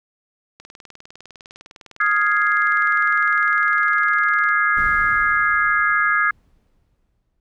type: click train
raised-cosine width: 0.2 ms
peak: -24 dBFS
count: 78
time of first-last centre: 0.6-4.489 s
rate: 19.8 Hz
type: chord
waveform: sine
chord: F minor seventh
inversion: third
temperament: equal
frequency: 1244.5 / 1396.9 / 1661.2 / 2093 Hz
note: Eb6 / F6 / Ab6 / C7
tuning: 0 / 0 / 0 / 0 cents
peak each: -20 / -23 / -18 / -24 dBFS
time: 2-6.31 s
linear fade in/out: 5 ms
type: noise with exponential decay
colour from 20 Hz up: brown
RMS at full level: -31 dBFS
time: 4.77-7.4 s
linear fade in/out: 2 ms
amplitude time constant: 570 ms
effects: none